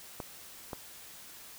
clicks, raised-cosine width 1 ms, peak -23 dBFS, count 2, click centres 0.202 / 0.732 s, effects white hiss -50 dBFS RMS until 1.58 s

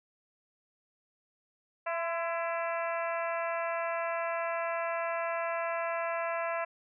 harmonic tone with a mistuned harmonic, 334.4 Hz, E4, 25 cents sharp, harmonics 2 / 3 / 4 / 5 / 6 / 7 / 8, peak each -33 / -37 / -39 / -41 / -43 / -44 / -45 dBFS, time 1.86-6.65 s, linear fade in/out 10 ms, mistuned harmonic 3, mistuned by +34 cents, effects none

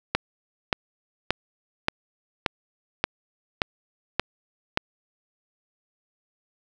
click train, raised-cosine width 0.3 ms, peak -4 dBFS, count 9, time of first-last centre 0.15-4.774 s, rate 1.73 Hz, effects none

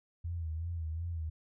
sine tone with vibrato, 82.41 Hz, E2, in tune, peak -34 dBFS, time 0.24-1.3 s, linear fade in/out 10 ms, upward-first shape sine, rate 2.7 Hz, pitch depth 77 cents each way, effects none

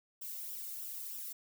violet noise with flanger, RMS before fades -43 dBFS, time 0.21-1.33 s, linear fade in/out 10 ms, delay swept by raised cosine 0.45 to 1.26 ms, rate 3.2 Hz, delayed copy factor -0.55, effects none

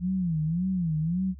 sine tone with vibrato, 170.9 Hz, F3, 37 cents flat, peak -24 dBFS, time 0-1.35 s, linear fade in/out 50 ms, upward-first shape sine, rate 1.8 Hz, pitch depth 180 cents each way, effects added 70 Hz sine -42 dBFS peak until 1.39 s

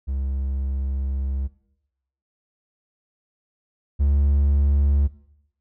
triangle tone pair in turn, 67.5 / 70.86 Hz, C#2 / C#2, -45 / +39 cents, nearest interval minor second, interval 84 cents, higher second, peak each -21 / -14 dBFS, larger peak second, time 0.07-1.48 / 3.99-5.08 s, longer first, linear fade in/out 20 ms, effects noise-tail reverb RT60 0.8 s tail -18 dB re dry

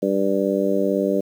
harmonic tone, 98 Hz, G2, in tune, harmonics 2 / 3 / 4 / 5 / 6, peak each -24 / -24 / -24 / -24 / -24 dBFS, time 0.02-1.21 s, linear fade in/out 10 ms, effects 8-bit

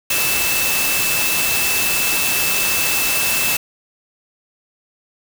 sine tone in noise, 2637 Hz, E7, in tune, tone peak -21 dBFS, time 0.1-3.57 s, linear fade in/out 5 ms, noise white, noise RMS -19 dBFS, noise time 0.1-3.57 s, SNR -5 dB, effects none

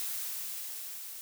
blue noise with level ramp, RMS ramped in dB -35 to -44 dBFS, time 0-1.21 s, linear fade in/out 0 ms, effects none

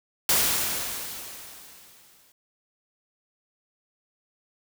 white noise with exponential decay, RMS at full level -20 dBFS, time 0.29-2.32 s, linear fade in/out 2 ms, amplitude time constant 440 ms, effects none

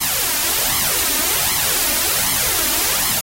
white noise with flanger, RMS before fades -18 dBFS, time 0-3.21 s, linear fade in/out 20 ms, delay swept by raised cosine 0.94 to 3.34 ms, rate 1.3 Hz, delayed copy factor +0.7, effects AAC 48 kbps

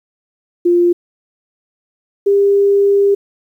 sine tone pair in turn, 349.2 / 400.2 Hz, F4 / G4, 0 / +36 cents, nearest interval major second, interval 236 cents, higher second, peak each -8 dBFS, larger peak neither, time 0.65-0.93 / 2.26-3.15 s, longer second, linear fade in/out 10 ms, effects 8-bit

